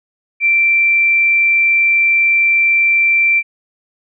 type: tone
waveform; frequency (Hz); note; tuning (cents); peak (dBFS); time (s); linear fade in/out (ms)
sine; 2349; D7; 0; -9; 0.4-3.43; 50
effects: none